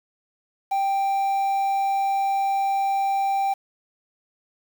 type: tone with quantisation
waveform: triangle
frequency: 785 Hz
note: G5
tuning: 2 cents sharp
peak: -18 dBFS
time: 0.71-3.54 s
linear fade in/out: 10 ms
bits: 7
effects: none